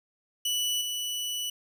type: tone with level steps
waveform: sawtooth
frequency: 2960 Hz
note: F#7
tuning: in tune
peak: -23 / -27 dBFS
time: 0.45-1.5 s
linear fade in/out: 5 ms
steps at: 0.81 s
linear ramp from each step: 5 ms
effects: none